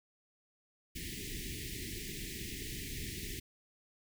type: band-stop noise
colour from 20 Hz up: pink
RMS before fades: -42 dBFS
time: 0.95-3.4 s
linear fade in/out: 10 ms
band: 430 to 1800 Hz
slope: 96 dB/octave
effects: none